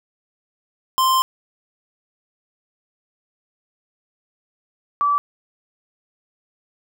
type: tone pair in turn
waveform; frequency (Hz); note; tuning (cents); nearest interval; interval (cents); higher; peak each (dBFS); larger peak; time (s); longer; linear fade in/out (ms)
square / sine; 1045 / 1155; C6 / D6; -2 / -29; major second; 173; second; -15; neither; 0.98-1.22 / 5.01-5.18; first; 0
effects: none